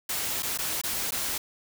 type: noise with dropouts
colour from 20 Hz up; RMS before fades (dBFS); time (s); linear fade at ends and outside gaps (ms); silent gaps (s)
white; -30; 0.09-1.38; 5; 0.424-0.43 / 0.576-0.586 / 0.815-0.836 / 1.109-1.12
effects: none